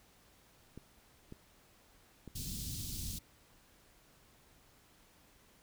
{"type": "clicks", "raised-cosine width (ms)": 3, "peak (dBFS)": -34, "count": 3, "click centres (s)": [0.776, 1.324, 2.277]}
{"type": "band-stop noise", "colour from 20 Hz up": "pink", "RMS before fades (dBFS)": -41, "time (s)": [2.35, 3.19], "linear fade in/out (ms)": 10, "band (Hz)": [240, 3800], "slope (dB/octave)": 24}
{"effects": ["pink hiss -65 dBFS RMS until 5.62 s"]}